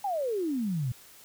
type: exponential sweep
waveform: sine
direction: down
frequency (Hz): 840 to 116.54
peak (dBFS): -27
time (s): 0.04-0.92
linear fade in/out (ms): 5
effects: white hiss -53 dBFS RMS until 1.24 s